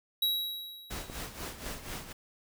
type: tone with exponential decay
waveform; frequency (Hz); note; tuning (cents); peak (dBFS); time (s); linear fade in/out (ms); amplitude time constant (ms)
square; 3868; B7; -37; -25; 0.22-1.28; 5; 230
type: noise with tremolo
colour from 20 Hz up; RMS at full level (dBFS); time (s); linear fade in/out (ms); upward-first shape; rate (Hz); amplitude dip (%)
pink; -38; 0.9-2.13; 10; sine; 4.1; 70
type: click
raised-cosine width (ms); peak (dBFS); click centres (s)
2; -28; 1.099
effects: none